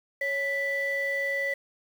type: tone pair together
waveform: sine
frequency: 554.4 / 1976.9 Hz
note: C#5 / B6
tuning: 0 / +1 cents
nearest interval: octave + minor seventh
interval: 2201 cents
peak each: -30 / -26 dBFS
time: 0.21-1.54 s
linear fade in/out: 5 ms
effects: tanh soft clip ceiling -21 dBFS + 8-bit